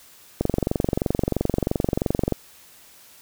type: click train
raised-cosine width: 2 ms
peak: -7 dBFS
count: 45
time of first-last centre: 0.41-2.323 s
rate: 23 Hz
effects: white hiss -50 dBFS RMS until 3.21 s